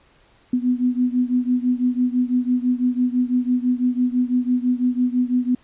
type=beating tone pair; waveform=sine; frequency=246.9 / 252.9 Hz; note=B3 / B3; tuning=0 / +41 cents; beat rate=6 Hz; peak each=-19 / -21 dBFS; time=0.53-5.55 s; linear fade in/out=5 ms; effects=pink hiss -56 dBFS RMS until 5.63 s + resampled to 8000 Hz